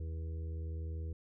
harmonic tone, 80.7 Hz, E2, 36 cents flat, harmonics 1 / 2 / 4 / 5 / 6, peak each -37 / -52 / -55 / -56 / -56 dBFS, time 0-1.13 s, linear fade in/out 5 ms, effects none

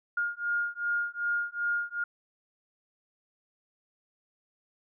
sine beating tone pair, 1417 / 1419.6 Hz, F6 / F6, +25 / +28 cents, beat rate 2.6 Hz, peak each -31 dBFS, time 0.17-2.04 s, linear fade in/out 5 ms, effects none

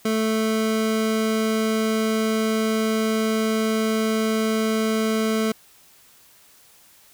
25% pulse tone, 220 Hz, A3, in tune, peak -16 dBFS, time 0.05-5.52 s, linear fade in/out 5 ms, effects white hiss -53 dBFS RMS until 7.13 s

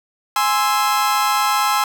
40% pulse chord, Ab augmented, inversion none, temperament equal, 830.6 / 1046.5 / 1318.5 Hz, Ab5 / C6 / E6, 0 / 0 / 0 cents, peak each -19 dBFS, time 0.36-1.84 s, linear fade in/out 2 ms, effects none

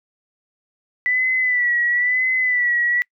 sine tone with vibrato, 1975.5 Hz, B6, in tune, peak -16 dBFS, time 1.06-3.02 s, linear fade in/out 0 ms, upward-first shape sine, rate 1 Hz, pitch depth 53 cents each way, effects noise-tail reverb RT60 0.1 s tail -25 dB re dry

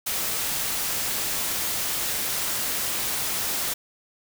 white noise, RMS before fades -27 dBFS, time 0.06-3.74 s, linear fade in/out 10 ms, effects none

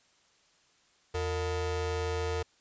40% pulse ring-modulated tone, 268.4 Hz, C4, 44 cents sharp, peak -26 dBFS, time 1.14-2.43 s, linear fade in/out 10 ms, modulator 185 Hz, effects white hiss -66 dBFS RMS until 2.6 s + resampled to 16000 Hz

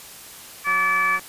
harmonic tone, 577 Hz, D5, 31 cents flat, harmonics 2 / 3 / 4, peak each -21 / -23 / -22 dBFS, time 0.64-1.2 s, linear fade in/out 50 ms
click train, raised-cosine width 0.5 ms, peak -23 dBFS, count 97, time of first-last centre 0.67-1.195 s, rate 183 Hz
effects white hiss -41 dBFS RMS until 1.28 s + resampled to 32000 Hz

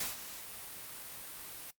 white noise with ADSR envelope, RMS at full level -35 dBFS, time 0-1.71 s, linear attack 6 ms, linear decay 150 ms, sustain -11 dB, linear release 7 ms, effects noise-tail reverb RT60 0.1 s tail -17 dB re dry + Opus 48 kbps

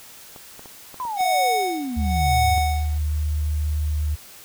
clicks, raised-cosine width 1 ms, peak -27 dBFS, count 6, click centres 0.362 / 0.594 / 0.658 / 0.943 / 1.052 / 1.208 s
sine exponential sweep, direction down, 1039 to 88.5 Hz, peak -25 dBFS, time 1-2.58 s, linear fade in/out 0 ms
square tone with tremolo, 740 Hz, F#5, in tune, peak -18 dBFS, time 1.16-2.99 s, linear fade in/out 50 ms, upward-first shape sine, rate 0.99 Hz, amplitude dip 95%
sine tone, 75.5 Hz, D2, 48 cents sharp, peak -20 dBFS, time 1.96-4.16 s, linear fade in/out 20 ms
effects white hiss -44 dBFS RMS until 4.44 s

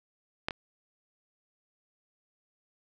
clicks, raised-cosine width 0.3 ms, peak -13 / -19 dBFS, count 2, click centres 0.485 / 0.508 s, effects none

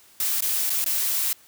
blue noise with dropouts, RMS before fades -24 dBFS, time 0.2-1.33 s, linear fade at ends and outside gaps 2 ms, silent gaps 0.407-0.422 / 0.696-0.702 / 0.843-0.861 s, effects white hiss -54 dBFS RMS until 1.47 s

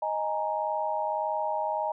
sine chord, D# suspended fourth, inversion none, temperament equal, 622.3 / 830.6 / 932.3 Hz, D#5 / G#5 / A#5, 0 / 0 / 0 cents, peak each -31 dBFS, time 0.02-1.92 s, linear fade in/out 5 ms, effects none

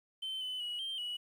triangle tone with pitch steps, 3086 / 3021 / 2918 / 3152 / 2931 Hz, G7 / F#7 / F#7 / G7 / F#7, -28 / +35 / -25 / +9 / -17 cents, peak -34 dBFS, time 0.22-1.17 s, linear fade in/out 10 ms, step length 190 ms, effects tanh soft clip ceiling -31 dBFS + 11-bit

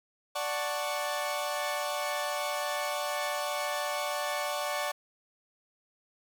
sawtooth chord, D major seventh, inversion none, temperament equal, 587.3 / 740 / 880 / 1108.7 Hz, D5 / F#5 / A5 / C#6, 0 / 0 / 0 / 0 cents, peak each -30 / -33 / -35 / -33 dBFS, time 0.35-4.92 s, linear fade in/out 10 ms, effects none

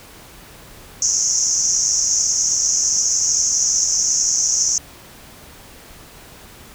white band-pass noise, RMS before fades -18 dBFS, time 1.02-4.78 s, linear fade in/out 2 ms, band 5600 to 6800 Hz, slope 96 dB/octave, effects pink hiss -42 dBFS RMS until 6.74 s

